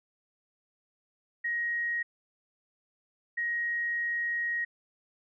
sine tone pair in turn, 1885 / 1885 Hz, A#6 / A#6, +19 / +19 cents, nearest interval unison, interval 0 cents, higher neither, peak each -28 dBFS, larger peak neither, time 1.44-2.03 / 3.37-4.65 s, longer second, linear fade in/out 10 ms, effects none

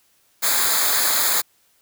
white noise with comb filter, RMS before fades -19 dBFS, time 0.42-1.42 s, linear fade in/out 20 ms, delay 0.35 ms, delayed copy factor -0.8, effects white hiss -61 dBFS RMS until 1.81 s

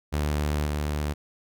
sawtooth tone with level steps, 74.3 Hz, D2, 21 cents sharp, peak -20 / -22 dBFS, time 0.12-1.14 s, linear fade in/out 20 ms, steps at 0.65 s, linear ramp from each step 20 ms, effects none

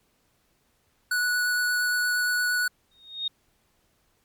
square tone with vibrato, 1473 Hz, F#6, 8 cents flat, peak -23 dBFS, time 1.11-2.68 s, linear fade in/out 5 ms, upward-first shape triangle, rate 8.6 Hz, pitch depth 9 cents each way
sine tone with exponential growth, 3714 Hz, A#7, 7 cents flat, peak -23 dBFS, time 2.91-3.28 s, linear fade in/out 5 ms, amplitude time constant 79 ms
effects pink hiss -68 dBFS RMS until 4.24 s + MP3 96 kbps

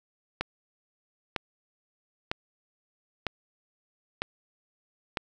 click train, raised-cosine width 0.3 ms, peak -12 dBFS, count 6, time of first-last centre 0.41-5.172 s, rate 1.05 Hz, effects none

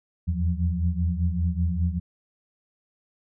sine tone cluster, 81.4 / 86.5 / 170.8 / 179 Hz, E2 / F2 / F3 / F3, -21 / -16 / -38 / +43 cents, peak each -24 / -28 / -32 / -30 dBFS, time 0.27-2 s, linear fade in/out 20 ms, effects none

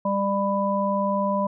harmonic tone, 198.7 Hz, G3, 24 cents sharp, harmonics 1 / 3 / 5, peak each -25 / -25 / -25 dBFS, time 0.05-1.47 s, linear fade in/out 5 ms, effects none

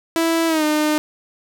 sawtooth tone with pitch glide, 329.6 to 304 Hz, E4 to D#4, 0 to -40 cents, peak -12 dBFS, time 0.16-0.98 s, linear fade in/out 0 ms, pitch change -140 cents, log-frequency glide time 0.47-0.64 s, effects none

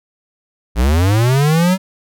square linear sweep, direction up, 53.4 to 192.2 Hz, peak -11 dBFS, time 0.75-1.78 s, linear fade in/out 50 ms, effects none

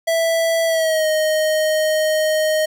square tone with pitch glide, 659.3 to 622.3 Hz, E5 to D#5, 0 to 0 cents, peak -16 dBFS, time 0.07-2.66 s, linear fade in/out 10 ms, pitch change -100 cents, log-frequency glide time 0.66-1.07 s, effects none

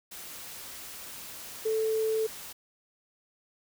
sine tone in noise, 440 Hz, A4, in tune, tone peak -25 dBFS, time 1.65-2.27 s, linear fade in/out 10 ms, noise white, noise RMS -43 dBFS, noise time 0.11-2.53 s, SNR +15 dB, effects none

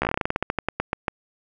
slowing click train, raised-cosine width 0.5 ms, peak -7 dBFS, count 19, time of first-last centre 0.02-1.082 s, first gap 14 ms, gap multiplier 1.15, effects none

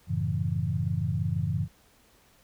sine chord, F# minor seventh, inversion none, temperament equal, 92.5 / 110 / 138.59 / 164.81 Hz, F#2 / A2 / C#3 / E3, 0 / 0 / 0 / 0 cents, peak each -31 dBFS, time 0.07-1.68 s, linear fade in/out 50 ms, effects pink hiss -61 dBFS RMS until 2.43 s

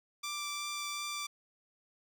10% pulse tone with vibrato, 1174.7 Hz, D6, in tune, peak -28 dBFS, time 0.23-1.27 s, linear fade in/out 10 ms, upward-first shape triangle, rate 2.7 Hz, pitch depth 9 cents each way, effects none

